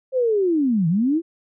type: linear two-way sweep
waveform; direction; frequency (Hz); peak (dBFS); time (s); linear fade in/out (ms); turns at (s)
sine; down then up; 534 to 155.56 to 345.9; -16; 0.12-1.22; 50; 0.88
effects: none